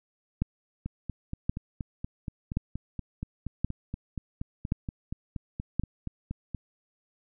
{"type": "two click trains", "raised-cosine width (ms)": 5, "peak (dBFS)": [-13, -21], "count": [6, 25], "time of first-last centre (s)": [[0.42, 5.796], [0.86, 6.547]], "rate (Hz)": [0.93, 4.22], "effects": []}